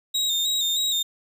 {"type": "tone with vibrato", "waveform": "35% pulse", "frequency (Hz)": 3729, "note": "A#7", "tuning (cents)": 0, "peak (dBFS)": -20, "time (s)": [0.14, 1.03], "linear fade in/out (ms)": 10, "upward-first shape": "square", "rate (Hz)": 3.2, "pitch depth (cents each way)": 41, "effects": []}